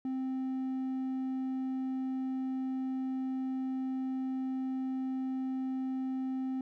sine tone with hard clipping, 261.6 Hz, C4, in tune, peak -33 dBFS, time 0.05-6.61 s, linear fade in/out 2 ms, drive 3 dB, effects none

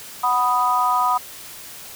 sine chord, B major, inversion second, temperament equal, 740 / 987.8 / 1244.5 Hz, F#5 / B5 / D#6, 0 / 0 / 0 cents, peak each -23 / -19 / -20 dBFS, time 0.23-1.18 s, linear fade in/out 10 ms, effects white hiss -38 dBFS RMS until 1.95 s

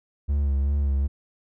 triangle tone with vibrato, 70.2 Hz, C#2, 22 cents sharp, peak -18 dBFS, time 0.28-1.08 s, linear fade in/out 20 ms, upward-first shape sine, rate 2.6 Hz, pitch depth 42 cents each way, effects none

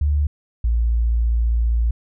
sine tone pair in turn, 73.1 / 57.52 Hz, D2 / A#1, -7 / -22 cents, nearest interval major third, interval 415 cents, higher first, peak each -15 dBFS, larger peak neither, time 0.01-0.27 / 0.64-1.91 s, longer second, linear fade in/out 5 ms, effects none

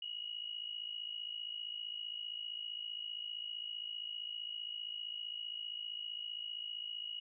sine tone with amplitude modulation, 2901 Hz, F#7, 35 cents flat, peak -37 dBFS, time 0.02-7.2 s, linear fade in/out 5 ms, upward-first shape sine, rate 55.3 Hz, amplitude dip 75%, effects none

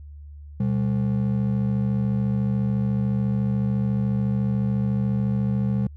triangle ring-modulated tone, 160.8 Hz, E3, 43 cents flat, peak -15 dBFS, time 0.6-5.87 s, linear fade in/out 2 ms, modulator 37 Hz, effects added 73 Hz sine -38 dBFS peak until 5.96 s

